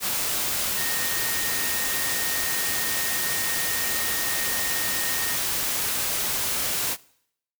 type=tone in noise; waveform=sine; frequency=1852 Hz; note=A#6; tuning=12 cents flat; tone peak=-32 dBFS; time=0.75-5.38 s; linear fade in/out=50 ms; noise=white; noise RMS=-26 dBFS; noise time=0-6.97 s; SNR=-9 dB; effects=noise-tail reverb RT60 0.7 s tail -22 dB re dry